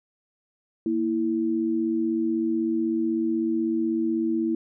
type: tone pair together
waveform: sine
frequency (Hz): 232.1 / 328.2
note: A#3 / E4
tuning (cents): -7 / -8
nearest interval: tritone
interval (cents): 599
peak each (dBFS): -27 / -23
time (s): 0.86-4.55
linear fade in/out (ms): 2
effects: none